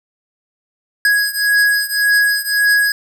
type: beating tone pair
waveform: square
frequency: 1661.2 / 1663 Hz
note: G#6 / G#6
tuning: 0 / +2 cents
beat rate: 1.8 Hz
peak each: -15 / -17 dBFS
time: 1.05-2.92 s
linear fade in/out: 2 ms
effects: none